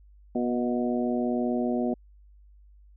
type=harmonic tone with a mistuned harmonic; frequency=121.5 Hz; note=B2; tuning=28 cents flat; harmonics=2 / 3 / 4 / 5 / 6; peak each=-26 / -31 / -35 / -33 / -36 dBFS; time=0.35-1.94 s; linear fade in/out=5 ms; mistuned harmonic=5; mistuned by=+41 cents; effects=added 50 Hz sine -51 dBFS peak until 2.96 s